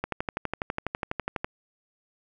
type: click train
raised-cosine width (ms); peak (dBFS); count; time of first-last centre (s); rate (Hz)
0.5; -13; 18; 0.04-1.445; 12.1
effects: none